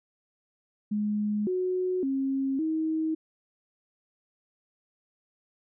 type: tone with pitch steps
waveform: sine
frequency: 209.3 / 367.4 / 269.7 / 317.2 Hz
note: G#3 / F#4 / C#4 / D#4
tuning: +14 / -12 / -47 / +33 cents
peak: -25 dBFS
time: 0.91-3.15 s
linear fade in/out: 10 ms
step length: 560 ms
effects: none